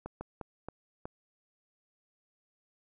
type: slowing click train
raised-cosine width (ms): 1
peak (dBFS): -25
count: 5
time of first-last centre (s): 0.06-1.055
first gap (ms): 150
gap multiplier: 1.35
effects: none